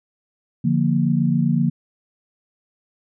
sine chord, Bb major, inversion first, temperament equal, 146.83 / 174.61 / 233.1 Hz, D3 / F3 / Bb3, 0 / 0 / 0 cents, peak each -20 dBFS, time 0.64-1.7 s, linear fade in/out 10 ms, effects none

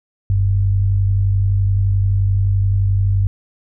sine tone pair together, 46.4 / 98 Hz, F#1 / G2, +6 / 0 cents, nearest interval octave + minor second, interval 1294 cents, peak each -20 / -13 dBFS, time 0.3-3.27 s, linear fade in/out 0 ms, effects none

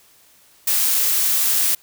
blue noise, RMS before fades -18 dBFS, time 0.67-1.75 s, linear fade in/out 5 ms, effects white hiss -53 dBFS RMS until 1.82 s

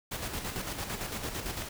pink noise with tremolo, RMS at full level -35 dBFS, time 0.11-1.69 s, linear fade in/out 10 ms, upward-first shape square, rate 8.9 Hz, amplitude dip 45%, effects none

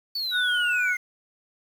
triangle exponential sweep, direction down, 4550 to 2088 Hz, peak -25 dBFS, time 0.15-0.97 s, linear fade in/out 5 ms
sine tone with vibrato, 1463 Hz, F#6, 20 cents flat, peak -22 dBFS, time 0.31-0.97 s, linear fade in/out 50 ms, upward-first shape triangle, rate 2.3 Hz, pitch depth 25 cents each way
effects 8-bit

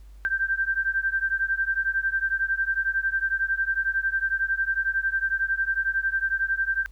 sine beating tone pair, 1567 / 1578 Hz, G6 / G6, -1 / +11 cents, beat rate 11 Hz, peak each -25 / -26 dBFS, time 0.25-6.86 s, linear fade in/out 0 ms, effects added 50 Hz sine -43 dBFS peak until 6.91 s + pink hiss -64 dBFS RMS until 6.91 s

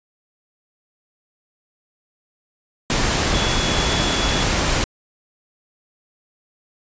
sine tone in noise, 3392 Hz, G#7, 36 cents sharp, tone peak -26 dBFS, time 3.34-4.43 s, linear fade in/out 0 ms, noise pink, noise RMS -19 dBFS, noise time 2.9-4.84 s, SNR -10 dB, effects resampled to 16000 Hz

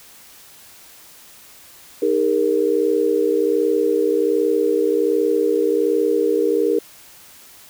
sine chord, D# suspended fourth, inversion none, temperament equal with one note detuned, 311.1 / 404.9 / 466.2 Hz, D#4 / G#4 / A#4, 0 / -44 / 0 cents, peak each -22 / -19 / -18 dBFS, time 2.02-6.79 s, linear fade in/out 5 ms, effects white hiss -45 dBFS RMS until 7.69 s

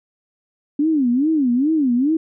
sine tone with vibrato, 277.2 Hz, C#4, in tune, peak -14 dBFS, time 0.79-2.17 s, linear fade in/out 5 ms, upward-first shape sine, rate 2.4 Hz, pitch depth 260 cents each way, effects none

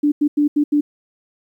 sine tone bursts at uneven times, 293.7 Hz, D4, in tune, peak -12 dBFS, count 5, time 0.03-0.12 / 0.21-0.28 / 0.37-0.48 / 0.56-0.64 / 0.72-0.81 s, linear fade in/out 10 ms, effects 9-bit

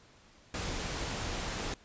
pink noise, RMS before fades -36 dBFS, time 0.54-1.74 s, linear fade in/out 2 ms, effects pink hiss -60 dBFS RMS until 1.84 s + resampled to 16000 Hz

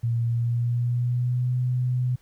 sine tone with pitch glide, 117 to 125.4 Hz, A#2 to B2, +7 to +27 cents, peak -21 dBFS, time 0.03-2.16 s, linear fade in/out 10 ms, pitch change +120 cents, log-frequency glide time 0.26-1.55 s, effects pink hiss -62 dBFS RMS until 2.21 s

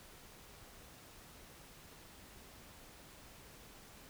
silence, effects pink hiss -57 dBFS RMS until 4.09 s

